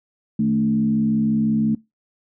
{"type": "tone with frequency modulation", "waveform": "sine", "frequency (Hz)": 220, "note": "A3", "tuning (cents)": 0, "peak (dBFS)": -16, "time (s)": [0.39, 1.75], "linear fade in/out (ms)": 5, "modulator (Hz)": 65.8, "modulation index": 0.71, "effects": ["noise-tail reverb RT60 0.2 s tail -21 dB re dry"]}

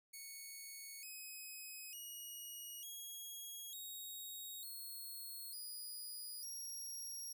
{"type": "tone with pitch steps", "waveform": "5% pulse", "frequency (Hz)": [2217, 2532, 2892, 3303, 3772, 4308, 4920, 5619], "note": ["C#7", "D#7", "F#7", "G#7", "A#7", "C8", "D#8", "F8"], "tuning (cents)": [0, 30, -40, -10, 20, 50, -20, 10], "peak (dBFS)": -40, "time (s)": [0.13, 7.33], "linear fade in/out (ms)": 10, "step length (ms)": 900, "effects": []}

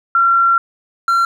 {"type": "tone pair in turn", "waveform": ["sine", "triangle"], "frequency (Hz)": [1367, 1367], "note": ["F6", "F6"], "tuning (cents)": [-37, -37], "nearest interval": "unison", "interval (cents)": 0, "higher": "neither", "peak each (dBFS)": -9, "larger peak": "neither", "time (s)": [[0.15, 0.58], [1.08, 1.25]], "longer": "first", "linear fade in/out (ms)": 2, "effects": []}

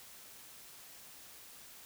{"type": "silence", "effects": ["white hiss -54 dBFS RMS until 1.85 s"]}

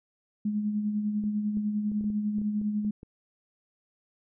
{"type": "tone with tremolo", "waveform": "sine", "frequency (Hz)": 209.7, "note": "G#3", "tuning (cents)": 17, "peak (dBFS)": -24, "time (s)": [0.45, 2.91], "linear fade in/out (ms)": 5, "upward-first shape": "sine", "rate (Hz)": 10, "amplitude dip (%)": 45}
{"type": "clicks", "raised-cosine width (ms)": 3, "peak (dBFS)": -31, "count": 11, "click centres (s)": [1.239, 1.571, 1.917, 2.01, 2.042, 2.102, 2.385, 2.416, 2.615, 2.848, 3.031]}
{"effects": []}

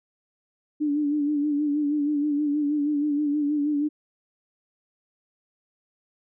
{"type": "tone with vibrato", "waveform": "sine", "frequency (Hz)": 293.7, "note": "D4", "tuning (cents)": 0, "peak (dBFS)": -21, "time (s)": [0.8, 3.89], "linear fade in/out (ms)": 20, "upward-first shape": "sine", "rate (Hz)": 6.3, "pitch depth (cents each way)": 49, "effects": []}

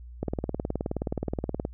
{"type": "click train", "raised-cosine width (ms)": 2, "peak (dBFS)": -15, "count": 28, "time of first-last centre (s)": [0.23, 1.651], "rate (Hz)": 19, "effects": ["added 60 Hz sine -41 dBFS peak until 1.73 s"]}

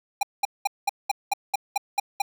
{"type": "tone bursts", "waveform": "square", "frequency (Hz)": 806, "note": "G5", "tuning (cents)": 48, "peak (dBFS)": -20, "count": 10, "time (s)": [0.21, 2.22], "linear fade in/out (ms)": 5, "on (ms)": 21, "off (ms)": 200, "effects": []}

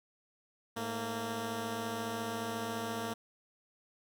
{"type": "tone pair together", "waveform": "10% pulse", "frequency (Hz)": [107.8, 230], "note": ["A2", "A#3"], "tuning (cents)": [-35, -23], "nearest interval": "octave + minor second", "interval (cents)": 1312, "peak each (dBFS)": [-34, -28], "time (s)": [0.76, 3.14], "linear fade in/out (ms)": 10, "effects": []}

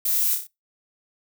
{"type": "noise with echo", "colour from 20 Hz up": "violet", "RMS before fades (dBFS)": -23, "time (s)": [0.05, 0.35], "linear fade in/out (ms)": 5, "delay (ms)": 30, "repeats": 4, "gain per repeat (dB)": -5, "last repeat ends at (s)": 0.47, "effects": ["noise-tail reverb RT60 0.2 s tail -21 dB re dry"]}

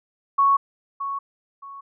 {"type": "tone with echo", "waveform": "sine", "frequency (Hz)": 1108.7, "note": "C#6", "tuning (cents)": 0, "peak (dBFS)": -14, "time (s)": [0.38, 0.57], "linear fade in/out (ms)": 10, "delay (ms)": 620, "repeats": 2, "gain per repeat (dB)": -11, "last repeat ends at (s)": 1.81, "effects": []}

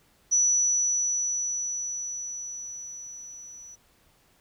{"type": "tone with level ramp", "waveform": "sine", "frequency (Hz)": 5920, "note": "F#8", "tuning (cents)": 0, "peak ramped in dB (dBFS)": [-18, -43], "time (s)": [0.31, 3.76], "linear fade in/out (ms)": 20, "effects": ["pink hiss -63 dBFS RMS until 4.4 s"]}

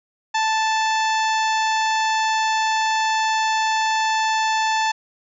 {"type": "harmonic tone", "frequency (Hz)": 879, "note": "A5", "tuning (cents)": -2, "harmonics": [1, 2, 3, 4, 5, 6, 7, 8], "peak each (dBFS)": [-19, -25, -29, -31, -33, -35, -36, -37], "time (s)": [0.34, 4.92], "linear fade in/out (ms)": 10, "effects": []}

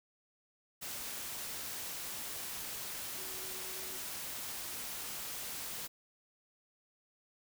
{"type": "tone in noise", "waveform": "sine", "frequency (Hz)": 374.6, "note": "F#4", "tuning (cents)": 21, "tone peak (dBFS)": -53, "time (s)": [3.17, 3.99], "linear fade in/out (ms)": 20, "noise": "white", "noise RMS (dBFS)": -42, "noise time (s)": [0.81, 5.88], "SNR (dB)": -14, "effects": []}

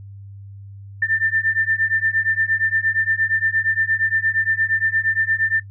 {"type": "beating tone pair", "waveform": "sine", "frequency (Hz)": [1783, 1791.6], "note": ["A6", "A6"], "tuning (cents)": [22, 31], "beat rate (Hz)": 8.6, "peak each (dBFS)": -20, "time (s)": [1.02, 5.6], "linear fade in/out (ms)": 5, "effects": ["noise-tail reverb RT60 0.1 s tail -19 dB re dry", "added 99 Hz sine -35 dBFS peak until 5.7 s"]}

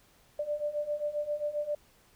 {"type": "beating tone pair", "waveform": "sine", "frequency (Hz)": [587.3, 594.8], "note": ["D5", "D5"], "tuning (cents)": [0, 22], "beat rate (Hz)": 7.5, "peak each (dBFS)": [-35, -32], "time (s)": [0.39, 1.75], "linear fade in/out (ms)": 5, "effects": ["pink hiss -63 dBFS RMS until 2.15 s"]}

